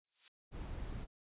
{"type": "noise with exponential growth", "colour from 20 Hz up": "violet", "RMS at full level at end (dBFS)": -40, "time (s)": [0.04, 0.28], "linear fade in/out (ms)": 2, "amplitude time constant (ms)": 51}
{"type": "noise", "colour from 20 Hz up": "brown", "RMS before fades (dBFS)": -43, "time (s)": [0.51, 1.07], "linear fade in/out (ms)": 50}
{"effects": ["resampled to 8000 Hz"]}